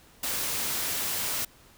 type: noise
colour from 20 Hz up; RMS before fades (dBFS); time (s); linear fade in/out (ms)
white; -30; 0.23-1.45; 5
effects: pink hiss -56 dBFS RMS until 1.77 s